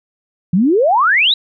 sine exponential sweep, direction up, 164.81 to 4019 Hz, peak -9 dBFS, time 0.53-1.34 s, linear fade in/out 5 ms, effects none

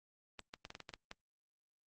clicks, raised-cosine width 0.2 ms, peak -28 dBFS, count 9, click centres 0.393 / 0.539 / 0.651 / 0.704 / 0.751 / 0.803 / 0.892 / 0.938 / 1.114 s, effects Opus 32 kbps

